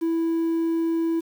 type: tone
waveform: triangle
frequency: 329.9 Hz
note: E4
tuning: 1 cent sharp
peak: -18 dBFS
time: 0.01-1.21 s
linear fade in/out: 20 ms
effects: tanh soft clip ceiling -14 dBFS + 8-bit